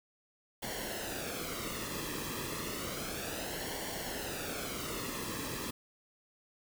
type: noise with flanger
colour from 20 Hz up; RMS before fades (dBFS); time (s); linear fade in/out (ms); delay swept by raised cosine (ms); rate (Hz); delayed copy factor
pink; -39; 0.62-5.71; 10; 0.79 to 1.38; 0.31; -0.65
effects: none